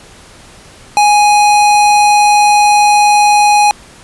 square tone, 830.6 Hz, G#5, in tune, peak -6 dBFS, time 0.97-3.71 s, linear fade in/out 0 ms, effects pink hiss -38 dBFS RMS until 4.03 s + resampled to 24000 Hz

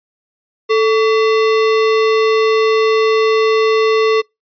sine tone with sample-and-hold, 440 Hz, A4, in tune, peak -9 dBFS, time 0.69-4.22 s, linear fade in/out 20 ms, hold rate 1575 Hz, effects noise-tail reverb RT60 0.2 s tail -26 dB re dry + resampled to 11025 Hz

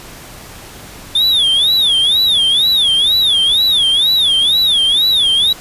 triangle tone with vibrato, 3520 Hz, A7, in tune, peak -8 dBFS, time 1.15-5.53 s, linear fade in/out 5 ms, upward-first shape sine, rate 2.1 Hz, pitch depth 200 cents each way, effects pink hiss -34 dBFS RMS until 5.6 s + resampled to 32000 Hz

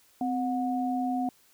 sine tone pair together, 257.4 / 728 Hz, C4 / F#5, -28 / -28 cents, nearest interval octave + tritone, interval 1800 cents, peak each -28 / -30 dBFS, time 0.21-1.29 s, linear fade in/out 2 ms, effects white hiss -62 dBFS RMS until 1.53 s

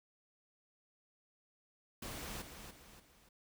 pink noise with echo, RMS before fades -45 dBFS, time 2.02-2.42 s, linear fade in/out 5 ms, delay 290 ms, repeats 3, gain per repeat -7 dB, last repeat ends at 3.29 s, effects none

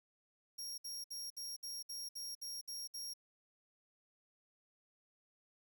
sawtooth tone bursts, 5588 Hz, F8, in tune, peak -40 dBFS, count 10, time 0.58-3.138 s, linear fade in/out 10 ms, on 200 ms, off 62 ms, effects 12-bit

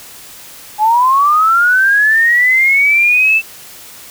sine linear sweep, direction up, 830.6 to 2662 Hz, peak -7 dBFS, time 0.78-3.42 s, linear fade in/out 50 ms, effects white hiss -35 dBFS RMS until 4.1 s

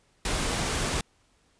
pink noise, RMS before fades -28 dBFS, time 0.25-1.01 s, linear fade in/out 2 ms, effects pink hiss -66 dBFS RMS until 1.59 s + resampled to 22050 Hz

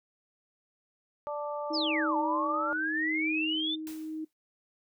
harmonic tone, 293.7 Hz, D4, in tune, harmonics 2 / 3 / 4, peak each -34 / -38 / -40 dBFS, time 1.27-2.73 s, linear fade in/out 0 ms
sine tone with tremolo, 313.9 Hz, D#4, 15 cents sharp, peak -29 dBFS, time 1.7-4.25 s, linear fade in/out 10 ms, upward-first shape triangle, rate 0.78 Hz, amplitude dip 60%
sine exponential two-way sweep, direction down then up, 5540 to 870 to 3630 Hz, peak -29 dBFS, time 1.73-3.76 s, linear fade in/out 20 ms, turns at 2.17 s
white noise with exponential decay, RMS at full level -45 dBFS, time 3.87-4.33 s, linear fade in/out 0 ms, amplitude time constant 98 ms
effects noise-tail reverb RT60 0.1 s tail -20 dB re dry

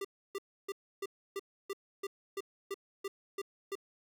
square tone bursts, 394.9 Hz, G4, 13 cents sharp, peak -36 dBFS, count 12, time 0.01-3.754 s, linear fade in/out 5 ms, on 37 ms, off 300 ms, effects none

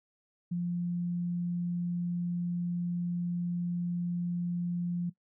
sine tone, 174.61 Hz, F3, in tune, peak -29 dBFS, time 0.51-5.1 s, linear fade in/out 10 ms, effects noise-tail reverb RT60 0.1 s tail -17 dB re dry

